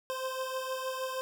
25% pulse beating tone pair, 519 / 525.4 Hz, C5 / C5, -14 / +7 cents, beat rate 6.4 Hz, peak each -31 / -36 dBFS, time 0.1-1.21 s, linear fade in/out 0 ms, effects none

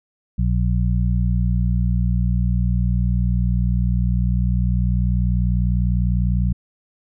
harmonic tone, 60.1 Hz, B1, 46 cents flat, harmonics 1 / 2 / 3, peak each -18 / -21 / -23 dBFS, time 0.38-6.53 s, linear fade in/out 10 ms, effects none

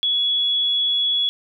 sine tone, 3376 Hz, G#7, 28 cents sharp, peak -17 dBFS, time 0.03-1.29 s, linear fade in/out 0 ms, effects none

